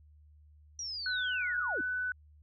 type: linear sweep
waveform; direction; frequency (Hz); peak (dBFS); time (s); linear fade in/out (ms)
sine; down; 5820 to 243.3; -36; 0.79-1.81; 2
type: tone with vibrato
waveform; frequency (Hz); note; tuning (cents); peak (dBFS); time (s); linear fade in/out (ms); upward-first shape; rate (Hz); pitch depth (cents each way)
sine; 1480; F#6; 0; -31; 1.06-2.12; 2; square; 1.4; 19
effects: added 75 Hz sine -56 dBFS peak until 2.42 s